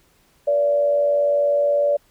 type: tone with frequency modulation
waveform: sine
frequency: 577 Hz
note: D5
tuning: 31 cents flat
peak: -15 dBFS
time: 0.47-1.97 s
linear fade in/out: 10 ms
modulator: 99.2 Hz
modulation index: 0.38
effects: pink hiss -59 dBFS RMS until 2.1 s